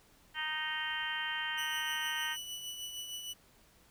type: harmonic tone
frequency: 310.4 Hz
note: D#4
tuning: 4 cents flat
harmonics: 3 / 4 / 5 / 6 / 7 / 8 / 9 / 10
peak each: -43 / -47 / -41 / -38 / -47 / -49 / -44 / -40 dBFS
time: 0.34-2.37 s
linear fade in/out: 50 ms
type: tone with tremolo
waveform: sawtooth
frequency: 2960 Hz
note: F#7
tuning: in tune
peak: -35 dBFS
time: 1.57-3.34 s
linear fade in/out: 20 ms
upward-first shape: triangle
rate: 6.5 Hz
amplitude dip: 50%
effects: pink hiss -64 dBFS RMS until 3.9 s